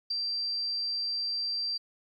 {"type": "tone with ADSR envelope", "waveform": "sine", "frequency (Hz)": 4704, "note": "D8", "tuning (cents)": 2, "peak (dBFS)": -27, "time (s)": [0.1, 1.78], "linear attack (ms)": 8, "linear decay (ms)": 16, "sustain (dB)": -2, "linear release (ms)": 14, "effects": ["11-bit"]}